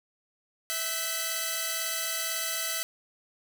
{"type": "tone cluster", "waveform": "5% pulse", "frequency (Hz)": [654, 1520, 2004], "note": ["E5", "F#6", "B6"], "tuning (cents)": [-14, 46, 25], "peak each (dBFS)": -23, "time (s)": [0.7, 2.83], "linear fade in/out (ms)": 0, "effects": []}